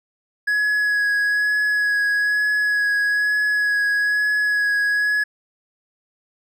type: tone with vibrato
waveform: triangle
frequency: 1676 Hz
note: G#6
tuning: 15 cents sharp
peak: -15 dBFS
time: 0.47-5.24 s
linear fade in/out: 10 ms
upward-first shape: sine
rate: 1.1 Hz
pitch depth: 14 cents each way
effects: none